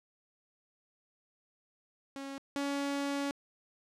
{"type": "tone pair in turn", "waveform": "sawtooth", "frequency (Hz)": [274.5, 281.4], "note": ["C#4", "C#4"], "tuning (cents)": [-17, 26], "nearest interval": "unison", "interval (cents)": 43, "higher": "second", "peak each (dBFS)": [-36, -28], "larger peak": "second", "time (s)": [[2.16, 2.38], [2.56, 3.31]], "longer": "second", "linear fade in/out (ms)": 0, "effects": ["low-pass 9000 Hz 12 dB/octave"]}